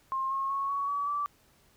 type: tone with pitch steps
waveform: sine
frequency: 1064 / 1082.6 / 1101.5 / 1120.8 / 1140.4 / 1160.3 Hz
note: C6 / C#6 / C#6 / C#6 / C#6 / D6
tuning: +29 / -41 / -11 / +19 / +49 / -21 cents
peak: -28 dBFS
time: 0.12-1.26 s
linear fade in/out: 0 ms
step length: 190 ms
effects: pink hiss -64 dBFS RMS until 1.76 s